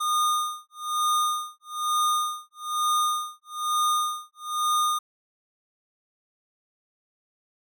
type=tone with tremolo; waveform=square; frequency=1222 Hz; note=D#6; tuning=32 cents flat; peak=-21 dBFS; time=0-4.99 s; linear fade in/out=10 ms; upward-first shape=sine; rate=1.1 Hz; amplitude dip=100%; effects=none